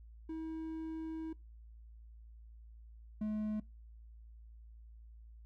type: tone pair in turn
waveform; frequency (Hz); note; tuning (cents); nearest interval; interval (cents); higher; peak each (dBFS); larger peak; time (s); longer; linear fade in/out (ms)
triangle; 320.5 / 213.5; E4 / G#3; -49 / +48; perfect fifth; 703; first; -37 / -32; second; 0.29-1.33 / 3.21-3.6; first; 5
effects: noise-tail reverb RT60 0.2 s tail -21 dB re dry + added 56 Hz sine -52 dBFS peak until 5.45 s